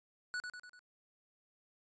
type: tone with echo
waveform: square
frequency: 1474 Hz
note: F#6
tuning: 7 cents flat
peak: -37 dBFS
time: 0.34-0.4 s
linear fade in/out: 0 ms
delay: 98 ms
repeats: 4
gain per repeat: -5 dB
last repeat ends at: 0.792 s
effects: resampled to 16000 Hz